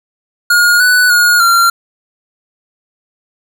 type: tone with pitch steps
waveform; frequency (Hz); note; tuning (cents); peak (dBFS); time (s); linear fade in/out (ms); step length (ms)
square; 1431 / 1487 / 1437 / 1377; F6 / F#6 / F6 / F6; +42 / +8 / +49 / -25; -7; 0.5-1.7; 5; 300
effects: none